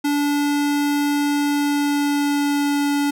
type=tone with pitch glide; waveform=square; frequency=289.3 to 286.5 Hz; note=D4 to D4; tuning=-26 to -43 cents; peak=-18 dBFS; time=0.04-3.11 s; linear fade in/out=10 ms; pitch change=-17 cents; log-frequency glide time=1.4-2.99 s; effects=none